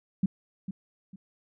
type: tone with echo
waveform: sine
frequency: 190.5 Hz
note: G3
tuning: 49 cents flat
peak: -20 dBFS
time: 0.23-0.26 s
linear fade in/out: 5 ms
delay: 450 ms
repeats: 2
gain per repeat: -11 dB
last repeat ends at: 1.16 s
effects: none